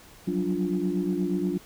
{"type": "tone cluster", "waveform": "sine", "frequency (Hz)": [181.4, 189.8, 292.2, 350.5], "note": ["F#3", "F#3", "D4", "F4"], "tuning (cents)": [-34, 44, -9, 6], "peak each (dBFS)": -29, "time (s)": [0.27, 1.58], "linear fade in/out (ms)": 10, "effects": ["tanh soft clip ceiling -15 dBFS", "pink hiss -51 dBFS RMS until 1.65 s"]}